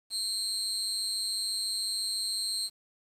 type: tone with amplitude modulation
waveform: 30% pulse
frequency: 4186 Hz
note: C8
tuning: in tune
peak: -23 dBFS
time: 0.1-2.7 s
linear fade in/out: 50 ms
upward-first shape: sine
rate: 206 Hz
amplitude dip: 90%
effects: resampled to 32000 Hz + 9-bit